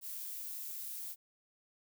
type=noise; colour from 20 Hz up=violet; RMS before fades=-43 dBFS; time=0.01-1.16 s; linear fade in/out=50 ms; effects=none